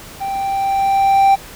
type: tone with level ramp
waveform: triangle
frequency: 784 Hz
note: G5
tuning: in tune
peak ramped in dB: -18 to -5 dBFS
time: 0.2-1.36 s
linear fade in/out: 20 ms
effects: pink hiss -36 dBFS RMS until 1.55 s